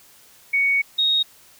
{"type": "tone pair in turn", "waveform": "sine", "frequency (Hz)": [2230, 3750], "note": ["C#7", "A#7"], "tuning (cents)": [10, 10], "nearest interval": "major sixth", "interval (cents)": 900, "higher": "second", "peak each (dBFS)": -16, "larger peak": "neither", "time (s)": [[0.53, 0.82], [0.98, 1.23]], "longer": "first", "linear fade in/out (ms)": 10, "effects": ["white hiss -51 dBFS RMS until 1.59 s"]}